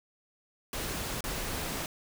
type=noise with dropouts; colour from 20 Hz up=pink; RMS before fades=-35 dBFS; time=0.73-1.86 s; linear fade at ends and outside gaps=1 ms; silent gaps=1.207-1.24 s; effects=none